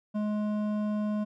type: tone with hard clipping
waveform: sine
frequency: 210.5 Hz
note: G#3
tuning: 24 cents sharp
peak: -29 dBFS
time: 0.14-1.25 s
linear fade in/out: 20 ms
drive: 10 dB
effects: none